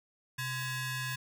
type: ring-modulated tone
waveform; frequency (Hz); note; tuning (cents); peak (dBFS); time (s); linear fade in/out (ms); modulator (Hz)
sawtooth; 898; A5; +35; -27; 0.38-1.16; 10; 769
effects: none